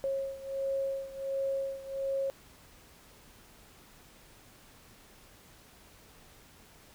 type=beating tone pair; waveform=sine; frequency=543 / 544.4 Hz; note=C#5 / C#5; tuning=-36 / -31 cents; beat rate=1.4 Hz; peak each=-33 / -36 dBFS; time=0.04-2.3 s; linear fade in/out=0 ms; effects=pink hiss -57 dBFS RMS until 6.94 s